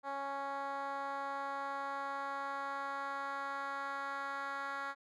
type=tone with band-pass filter sweep; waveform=10% pulse; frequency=277.2 Hz; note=C#4; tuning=in tune; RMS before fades=-40 dBFS; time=0.03-4.95 s; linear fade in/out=50 ms; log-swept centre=870 to 1400 Hz; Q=1.6; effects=none

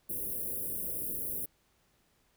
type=band-stop noise; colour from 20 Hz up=white; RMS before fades=-36 dBFS; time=0.09-1.46 s; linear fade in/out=10 ms; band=560 to 10000 Hz; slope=48 dB/octave; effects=pink hiss -71 dBFS RMS until 2.36 s

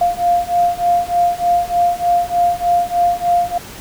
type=beating tone pair; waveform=sine; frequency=698.5 / 701.8 Hz; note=F5 / F5; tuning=0 / +8 cents; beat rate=3.3 Hz; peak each=-16 / -15 dBFS; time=0.01-3.58 s; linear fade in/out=5 ms; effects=pink hiss -34 dBFS RMS until 3.8 s

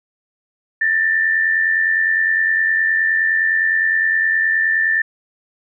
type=tone pair together; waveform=sine; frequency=1775 / 1864.7 Hz; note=A6 / A#6; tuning=+15 / 0 cents; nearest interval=minor second; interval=85 cents; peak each=-14 / -23 dBFS; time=0.81-5.02 s; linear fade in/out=5 ms; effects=none

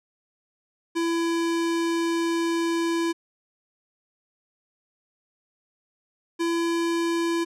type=tone pair in turn; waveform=square; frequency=334.8 / 336.5 Hz; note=E4 / E4; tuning=+27 / +36 cents; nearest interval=unison; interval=9 cents; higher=second; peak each=-23 dBFS; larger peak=neither; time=0.95-3.13 / 6.39-7.45 s; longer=first; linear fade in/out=20 ms; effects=low-pass 9000 Hz 12 dB/octave

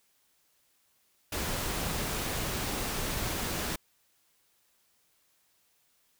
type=noise; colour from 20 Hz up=pink; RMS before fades=-33 dBFS; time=1.32-3.76 s; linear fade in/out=5 ms; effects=white hiss -70 dBFS RMS until 6.19 s

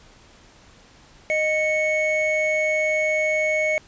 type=tone pair together; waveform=triangle; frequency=619 / 2212 Hz; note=D#5 / C#7; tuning=-9 / -4 cents; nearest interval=octave + minor seventh; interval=2205 cents; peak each=-20 dBFS; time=1.3-3.78 s; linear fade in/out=0 ms; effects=pink hiss -51 dBFS RMS until 3.87 s + resampled to 16000 Hz

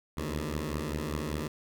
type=beating tone pair; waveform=10% pulse; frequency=73.42 / 78.52 Hz; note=D2 / D#2; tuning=0 / +16 cents; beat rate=5.1 Hz; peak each=-26 / -27 dBFS; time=0.17-1.48 s; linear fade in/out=5 ms; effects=none

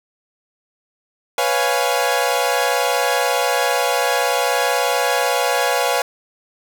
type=chord; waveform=sawtooth; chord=C# dominant seventh; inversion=third; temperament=equal; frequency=493.9 / 554.4 / 698.5 / 830.6 Hz; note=B4 / C#5 / E#5 / G#5; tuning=0 / 0 / 0 / 0 cents; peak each=-18 dBFS; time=1.38-6.02 s; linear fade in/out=2 ms; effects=none

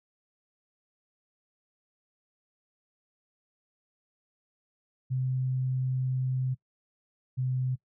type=tone pair in turn; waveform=sine; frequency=129.3 / 128.56 Hz; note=C3 / C3; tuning=-20 / -30 cents; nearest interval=unison; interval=10 cents; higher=first; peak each=-26 dBFS; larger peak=neither; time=5.1-6.55 / 7.37-7.76 s; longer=first; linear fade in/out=20 ms; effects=noise-tail reverb RT60 0.1 s tail -21 dB re dry

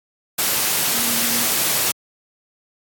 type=tone in noise; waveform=sine; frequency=235.3 Hz; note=A#3; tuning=16 cents sharp; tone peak=-30 dBFS; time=0.94-1.46 s; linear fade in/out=10 ms; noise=white; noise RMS=-19 dBFS; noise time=0.38-1.92 s; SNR=-14 dB; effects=high-pass 100 Hz 12 dB/octave + AAC 64 kbps

